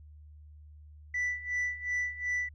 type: tone with tremolo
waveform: sine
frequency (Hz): 1975.5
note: B6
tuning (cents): 0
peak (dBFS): -25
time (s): 1.14-2.49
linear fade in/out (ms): 5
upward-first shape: sine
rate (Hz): 2.7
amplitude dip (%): 85
effects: tanh soft clip ceiling -27 dBFS + added 75 Hz sine -49 dBFS peak until 2.54 s